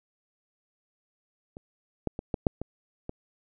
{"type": "clicks", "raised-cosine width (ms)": 2, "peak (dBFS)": [-28, -14, -20, -14, -7, -20, -21], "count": 7, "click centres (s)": [1.569, 2.073, 2.191, 2.342, 2.468, 2.616, 3.094], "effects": []}